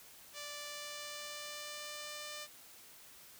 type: tone with pitch glide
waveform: 5% pulse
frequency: 587.3 to 596.9 Hz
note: D5 to D5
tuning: 0 to +28 cents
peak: -32 dBFS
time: 0.33-2.48 s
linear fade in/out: 50 ms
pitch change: +28 cents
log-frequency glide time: 0.65-2.36 s
effects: white hiss -57 dBFS RMS until 3.39 s